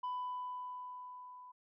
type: tone with level ramp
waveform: sine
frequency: 997 Hz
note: B5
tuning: 16 cents sharp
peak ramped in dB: -33 to -51 dBFS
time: 0.03-1.52 s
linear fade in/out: 10 ms
effects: tanh soft clip ceiling -35 dBFS